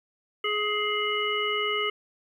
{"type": "harmonic tone", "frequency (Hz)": 419.7, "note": "G#4", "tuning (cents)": 18, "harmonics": [1, 3, 5, 7], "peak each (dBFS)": [-30, -30, -30, -30], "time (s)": [0.44, 1.9], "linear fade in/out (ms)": 5, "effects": ["10-bit"]}